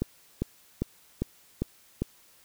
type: click train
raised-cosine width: 3 ms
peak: -14 dBFS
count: 6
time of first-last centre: 0.02-2.02 s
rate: 2.5 Hz
effects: white hiss -59 dBFS RMS until 2.44 s